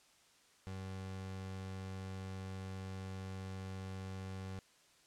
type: tone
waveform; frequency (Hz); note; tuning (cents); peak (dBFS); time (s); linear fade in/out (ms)
30% pulse; 95; F#2; +46; -40; 0.67-4.59; 0
effects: white hiss -67 dBFS RMS until 5.06 s + low-pass 8000 Hz 12 dB/octave